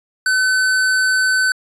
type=tone; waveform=square; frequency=1518 Hz; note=F#6; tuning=44 cents sharp; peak=-14 dBFS; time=0.26-1.52 s; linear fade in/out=2 ms; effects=resampled to 24000 Hz